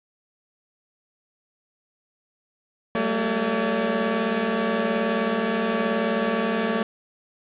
20% pulse tone cluster, 189.7 / 206.5 / 225.4 / 570 Hz, F#3 / G#3 / A3 / C#5, +43 / -10 / +42 / +48 cents, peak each -26 / -25 / -19 / -23 dBFS, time 2.95-6.83 s, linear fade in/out 2 ms, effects resampled to 8000 Hz + 7-bit

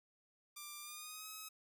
5% pulse tone with pitch glide, 1185 to 1277.4 Hz, D6 to D#6, +15 to +45 cents, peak -36 dBFS, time 0.56-1.49 s, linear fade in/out 10 ms, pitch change +130 cents, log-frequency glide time 0.8-1.28 s, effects none

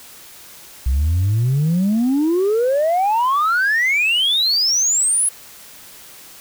sine exponential sweep, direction up, 61.74 to 10820 Hz, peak -12 dBFS, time 0.86-5.29 s, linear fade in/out 5 ms, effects tanh soft clip ceiling -12 dBFS + white hiss -41 dBFS RMS until 6.4 s

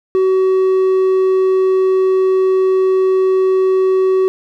sine tone with hard clipping, 377.3 Hz, F#4, 34 cents sharp, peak -11 dBFS, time 0.15-4.28 s, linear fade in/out 0 ms, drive 3 dB, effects none

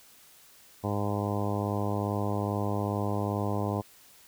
harmonic tone, 102.4 Hz, G#2, 24 cents flat, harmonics 1 / 2 / 3 / 4 / 5 / 6 / 7 / 8 / 9 / 10, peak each -31 / -34 / -36 / -37 / -38 / -39 / -39 / -40 / -41 / -41 dBFS, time 0.83-3.82 s, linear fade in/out 20 ms, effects white hiss -56 dBFS RMS until 4.27 s

